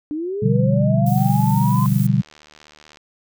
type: linear sweep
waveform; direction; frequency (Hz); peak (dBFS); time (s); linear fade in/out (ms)
sine; up; 290.2 to 1040; -22; 0.11-1.86; 0
type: chord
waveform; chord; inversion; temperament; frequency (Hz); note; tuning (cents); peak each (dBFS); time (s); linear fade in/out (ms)
sine; G dominant seventh; first; equal with one note detuned; 123.47 / 146.07 / 174.61 / 196; B2 / D3 / F3 / G3; 0 / -9 / 0 / 0; -18 / -19 / -24 / -19; 0.42-2.22; 10
type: noise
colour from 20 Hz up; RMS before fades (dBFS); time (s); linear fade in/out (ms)
violet; -34; 1.06-2.07; 5
type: click train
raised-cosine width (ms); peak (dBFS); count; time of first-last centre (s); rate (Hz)
0.2; -27; 137; 1.18-2.972; 75.9
effects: none